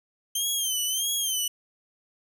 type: tone with vibrato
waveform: 15% pulse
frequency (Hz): 3136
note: G7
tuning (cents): 0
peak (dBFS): -18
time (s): 0.35-1.48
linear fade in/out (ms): 5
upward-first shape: sine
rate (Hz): 1.6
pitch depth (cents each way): 100
effects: none